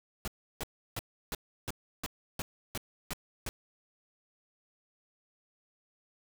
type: noise bursts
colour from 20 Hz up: pink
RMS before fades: -36 dBFS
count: 10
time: 0.25-3.49 s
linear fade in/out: 0 ms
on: 27 ms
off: 330 ms
effects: none